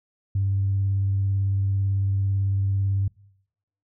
sine tone with vibrato, 98 Hz, G2, in tune, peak -19 dBFS, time 0.35-3.08 s, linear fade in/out 5 ms, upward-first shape sine, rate 18 Hz, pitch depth 17 cents each way, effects noise-tail reverb RT60 0.8 s tail -25 dB re dry + tanh soft clip ceiling -15 dBFS

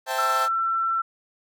30% pulse chord, A minor seventh, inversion first, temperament equal with one note detuned, 523.3 / 659.3 / 784 / 886.1 Hz, C5 / E5 / G5 / A5, 0 / 0 / 0 / +12 cents, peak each -29 / -29 / -27 / -27 dBFS, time 0.06-0.49 s, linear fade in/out 50 ms
sine tone with pitch glide, 1336 to 1343.7 Hz, E6 to E6, +23 to +33 cents, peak -21 dBFS, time 0.18-1.02 s, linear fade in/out 10 ms, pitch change +10 cents, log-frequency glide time 0.43-0.55 s
effects none

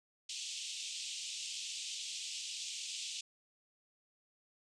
pink band-pass noise, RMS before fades -43 dBFS, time 0.29-3.21 s, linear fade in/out 5 ms, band 2700 to 8200 Hz, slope 48 dB/octave, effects none

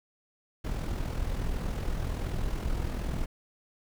brown noise with amplitude modulation, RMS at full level -29 dBFS, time 0.64-3.26 s, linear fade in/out 10 ms, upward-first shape sine, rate 41.3 Hz, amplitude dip 50%, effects none

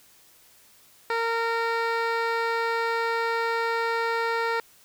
15% pulse tone with low-pass filter, 460 Hz, A#4, 23 cents flat, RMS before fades -26 dBFS, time 1.1-4.6 s, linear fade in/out 2 ms, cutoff 3200 Hz, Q 1, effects white hiss -56 dBFS RMS until 4.84 s

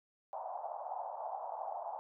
white band-pass noise, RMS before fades -42 dBFS, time 0.33-1.99 s, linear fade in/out 0 ms, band 660 to 880 Hz, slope 48 dB/octave, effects none

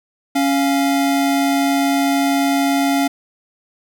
square tone pair together, 277.2 / 698.5 Hz, C#4 / F5, 0 / 0 cents, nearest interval octave + major third, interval 1600 cents, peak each -16 / -21 dBFS, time 0.35-3.08 s, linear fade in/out 10 ms, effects none

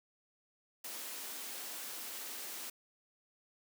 white high-pass noise, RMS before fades -44 dBFS, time 0.84-2.7 s, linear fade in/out 5 ms, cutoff 210 Hz, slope 48 dB/octave, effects none

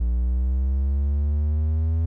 triangle linear sweep, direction up, 58 to 82.41 Hz, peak -17 dBFS, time 0-2.06 s, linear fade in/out 10 ms, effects none

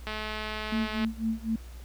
click train, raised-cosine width 0.3 ms, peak -19 dBFS, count 211, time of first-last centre 0.07-1.047 s, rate 215 Hz
sine tone with tremolo, 223.8 Hz, A3, 30 cents sharp, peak -24 dBFS, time 0.72-1.56 s, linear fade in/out 5 ms, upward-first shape sine, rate 4 Hz, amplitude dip 95%
effects added 60 Hz sine -41 dBFS peak until 1.84 s + pink hiss -54 dBFS RMS until 1.84 s

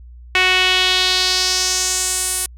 sawtooth tone with band-pass filter sweep, 370 Hz, F#4, in tune, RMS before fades -17 dBFS, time 0.35-2.46 s, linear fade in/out 2 ms, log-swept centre 2400 to 10000 Hz, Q 2.5, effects added 60 Hz sine -36 dBFS peak until 2.57 s

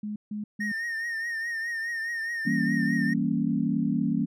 sine tone bursts, 210 Hz, G#3, 19 cents sharp, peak -30 dBFS, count 3, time 0.03-0.72 s, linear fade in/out 5 ms, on 130 ms, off 150 ms
triangle tone with vibrato, 1837 Hz, A#6, 26 cents flat, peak -27 dBFS, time 0.6-3.14 s, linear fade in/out 10 ms, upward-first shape triangle, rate 4.8 Hz, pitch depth 59 cents each way
sine chord, E diminished seventh, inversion none, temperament equal, 164.81 / 196 / 233.1 / 277.2 Hz, E3 / G3 / Bb3 / Db4, 0 / 0 / 0 / 0 cents, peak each -30 / -29 / -27 / -29 dBFS, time 2.45-4.26 s, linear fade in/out 20 ms
effects none

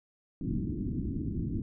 white low-pass noise, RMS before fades -33 dBFS, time 0.41-1.62 s, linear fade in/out 2 ms, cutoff 310 Hz, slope 48 dB/octave, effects none

